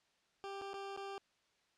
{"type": "tone with dropouts", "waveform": "20% pulse", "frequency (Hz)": 394.3, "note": "G4", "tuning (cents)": 10, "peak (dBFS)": -38, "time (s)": [0.44, 1.18], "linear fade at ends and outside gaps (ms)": 0, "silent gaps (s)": [[0.613, 0.618], [0.733, 0.74], [0.964, 0.975]], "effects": ["white hiss -75 dBFS RMS until 1.77 s", "low-pass 5000 Hz 12 dB/octave"]}